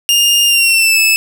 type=tone with pitch glide; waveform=sawtooth; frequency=2819 to 2615 Hz; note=F7 to E7; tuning=+16 to -15 cents; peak=-5 dBFS; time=0.09-1.16 s; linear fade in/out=0 ms; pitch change=-131 cents; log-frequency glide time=0.45-0.99 s; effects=none